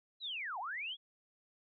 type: linear two-way sweep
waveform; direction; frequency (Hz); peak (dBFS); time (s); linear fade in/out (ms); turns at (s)
sine; down then up; 4078 to 697 to 3423; -38; 0.2-0.97; 50; 0.59
effects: none